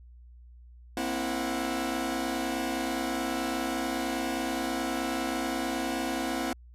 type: tone cluster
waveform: sawtooth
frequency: 236 / 265.4 / 331.6 / 733 Hz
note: A#3 / C4 / E4 / F#5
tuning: +22 / +25 / +10 / -16 cents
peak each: -33 / -29 / -30 / -32 dBFS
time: 0.97-6.53 s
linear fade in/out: 2 ms
effects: added 60 Hz sine -48 dBFS peak until 6.74 s + resampled to 32000 Hz